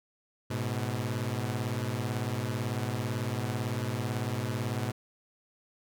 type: beating tone pair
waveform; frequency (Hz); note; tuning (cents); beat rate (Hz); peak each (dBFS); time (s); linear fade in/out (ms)
sawtooth; 106.5 / 124.5; G#2 / B2; +44 / +14; 18; -29; 0.5-4.92; 10
effects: none